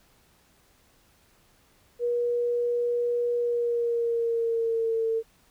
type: tone with pitch glide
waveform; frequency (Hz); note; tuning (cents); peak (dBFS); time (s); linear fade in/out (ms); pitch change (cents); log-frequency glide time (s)
sine; 480 to 450.5; B4 to A4; -49 to +41; -23; 1.99-5.23; 50; -110; 3.35-5.03
effects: pink hiss -62 dBFS RMS until 5.5 s